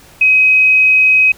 sine tone, 2531 Hz, D#7, 29 cents sharp, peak -6 dBFS, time 0.21-1.32 s, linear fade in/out 5 ms, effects pink hiss -42 dBFS RMS until 1.37 s

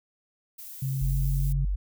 violet noise, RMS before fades -42 dBFS, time 0.58-1.53 s, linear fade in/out 10 ms
sine tone with pitch glide, 134 to 138.33 Hz, C3 to C#3, +42 to -3 cents, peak -26 dBFS, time 0.82-1.65 s, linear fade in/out 5 ms, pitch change +55 cents, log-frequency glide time 1.03-1.43 s
sine tone, 47.76 Hz, G1, 44 cents flat, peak -24 dBFS, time 1.01-1.76 s, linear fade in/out 10 ms
effects none

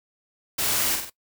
white noise with echo, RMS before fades -25 dBFS, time 0.58-0.96 s, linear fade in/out 10 ms, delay 47 ms, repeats 3, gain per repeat -5 dB, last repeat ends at 1.101 s, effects noise-tail reverb RT60 0.1 s tail -20 dB re dry

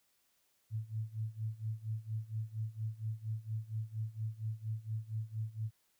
sine tone with tremolo, 110 Hz, A2, in tune, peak -33 dBFS, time 0.7-5.71 s, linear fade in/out 50 ms, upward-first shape sine, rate 4.3 Hz, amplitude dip 90%, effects white hiss -75 dBFS RMS until 5.99 s

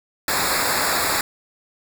pink noise with comb filter, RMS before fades -21 dBFS, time 0.28-1.21 s, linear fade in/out 2 ms, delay 0.33 ms, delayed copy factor -0.9, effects none

